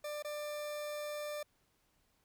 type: tone with dropouts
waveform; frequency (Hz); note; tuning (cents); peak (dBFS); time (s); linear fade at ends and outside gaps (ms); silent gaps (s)
40% pulse; 594; D5; +20; -38; 0.04-1.43; 5; 0.225-0.246
effects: pink hiss -75 dBFS RMS until 2.24 s